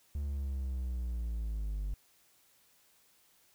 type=linear sweep; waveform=triangle; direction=down; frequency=72.7 to 48 Hz; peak=-31 dBFS; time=0.15-1.94 s; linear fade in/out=0 ms; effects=white hiss -67 dBFS RMS until 3.54 s